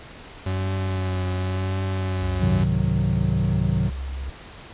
40% pulse tone with vibrato, 93.5 Hz, F#2, 19 cents sharp, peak -22 dBFS, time 0.46-2.64 s, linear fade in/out 5 ms, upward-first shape triangle, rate 0.91 Hz, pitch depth 33 cents each way
sine tone, 66.9 Hz, C2, 39 cents sharp, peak -27 dBFS, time 2.22-4.3 s, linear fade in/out 5 ms
triangle chord, Ab dominant seventh, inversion none, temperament equal, 103.83 / 130.81 / 155.56 / 185 Hz, Ab2 / C3 / Eb3 / Gb3, 0 / 0 / 0 / 0 cents, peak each -23 dBFS, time 2.4-3.9 s, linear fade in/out 20 ms
effects pink hiss -42 dBFS RMS until 4.73 s + resampled to 8000 Hz

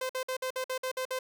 sawtooth tone bursts, 516 Hz, C5, 24 cents flat, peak -27 dBFS, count 9, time 0.01-1.19 s, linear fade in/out 5 ms, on 84 ms, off 53 ms, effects none

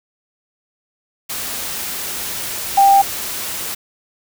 sine tone in noise, 791 Hz, G5, 15 cents sharp, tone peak -7 dBFS, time 2.77-3.02 s, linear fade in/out 10 ms, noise white, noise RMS -25 dBFS, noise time 1.29-3.75 s, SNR +15 dB, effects none

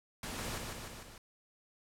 pink noise with echo, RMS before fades -41 dBFS, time 0.23-0.58 s, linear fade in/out 2 ms, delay 150 ms, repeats 4, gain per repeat -3 dB, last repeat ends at 1.18 s, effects low-pass 12000 Hz 12 dB/octave

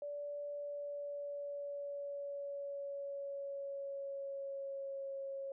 sine tone with pitch glide, 579 to 546.8 Hz, D5 to C#5, -25 to -24 cents, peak -40 dBFS, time 0.02-5.52 s, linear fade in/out 2 ms, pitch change -99 cents, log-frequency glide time 0.49-5.16 s, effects none

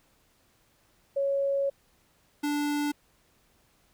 sine / square tone pair in turn, 554.4 / 292.6 Hz, C#5 / D4, 0 / -6 cents, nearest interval major seventh, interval 1106 cents, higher first, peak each -24 / -27 dBFS, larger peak first, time 1.16-1.7 / 2.43-2.92 s, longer first, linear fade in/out 10 ms, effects pink hiss -66 dBFS RMS until 3.93 s

